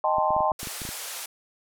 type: chord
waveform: sine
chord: A half-diminished seventh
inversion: second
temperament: equal with one note detuned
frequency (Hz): 622.3 / 788.5 / 880 / 1046.5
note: Eb5 / G5 / A5 / C6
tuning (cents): 0 / +10 / 0 / 0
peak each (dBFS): -26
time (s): 0.04-0.52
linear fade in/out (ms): 2
type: clicks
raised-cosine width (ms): 3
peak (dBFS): -25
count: 10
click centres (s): 0.184 / 0.306 / 0.365 / 0.406 / 0.518 / 0.631 / 0.672 / 0.818 / 0.852 / 0.89
type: band-pass noise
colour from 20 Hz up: white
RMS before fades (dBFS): -36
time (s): 0.59-1.26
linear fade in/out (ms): 5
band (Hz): 470 to 13000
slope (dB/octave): 24
effects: none